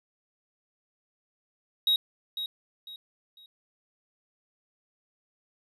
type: tone with echo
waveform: triangle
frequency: 3800 Hz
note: A#7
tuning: 33 cents sharp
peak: -19 dBFS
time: 1.87-1.96 s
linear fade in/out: 2 ms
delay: 500 ms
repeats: 3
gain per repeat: -10 dB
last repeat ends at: 3.46 s
effects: resampled to 32000 Hz